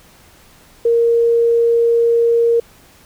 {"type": "tone", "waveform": "sine", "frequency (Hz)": 466.2, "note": "A#4", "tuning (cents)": 0, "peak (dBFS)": -10, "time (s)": [0.85, 2.6], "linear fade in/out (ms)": 5, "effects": ["pink hiss -47 dBFS RMS until 3.05 s"]}